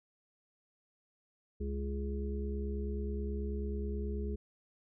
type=harmonic tone; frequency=69.3 Hz; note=C#2; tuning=in tune; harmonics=1 / 3 / 5 / 6; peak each=-35 / -41 / -47 / -42 dBFS; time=1.6-4.36 s; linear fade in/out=10 ms; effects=none